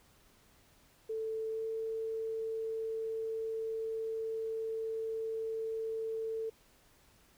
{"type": "tone with pitch glide", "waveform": "sine", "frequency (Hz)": [442.3, 446.1], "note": ["A4", "A4"], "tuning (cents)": [9, 24], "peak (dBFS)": -34, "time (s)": [1.09, 6.5], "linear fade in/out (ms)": 10, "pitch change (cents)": 15, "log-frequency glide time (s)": [1.5, 1.64], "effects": ["pink hiss -65 dBFS RMS until 7.37 s"]}